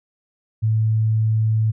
sine tone, 110 Hz, A2, in tune, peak -15 dBFS, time 0.62-1.72 s, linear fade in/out 20 ms, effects none

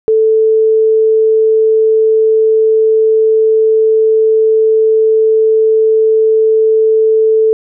sine tone, 440 Hz, A4, in tune, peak -6 dBFS, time 0.08-7.53 s, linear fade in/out 0 ms, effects none

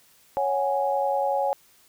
sine chord, C# suspended fourth, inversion none, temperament equal, 554.4 / 740 / 830.6 Hz, C#5 / F#5 / G#5, 0 / 0 / 0 cents, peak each -25 / -29 / -25 dBFS, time 0.37-1.53 s, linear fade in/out 0 ms, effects white hiss -58 dBFS RMS until 1.88 s

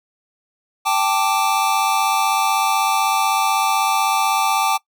square chord, G suspended second, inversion none, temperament equal, 784 / 880 / 1174.7 Hz, G5 / A5 / D6, 0 / 0 / 0 cents, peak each -21 dBFS, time 0.85-4.78 s, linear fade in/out 20 ms, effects noise-tail reverb RT60 0.1 s tail -21 dB re dry

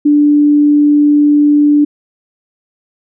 sine tone, 293.7 Hz, D4, in tune, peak -5 dBFS, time 0.05-1.85 s, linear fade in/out 10 ms, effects none

